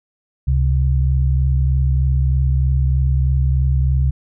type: tone pair together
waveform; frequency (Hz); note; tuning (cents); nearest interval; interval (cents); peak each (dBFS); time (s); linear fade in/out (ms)
sine; 68.58 / 131.8; C#2 / C3; -18 / +13; major seventh; 1131; -14 / -18; 0.47-4.11; 10
effects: none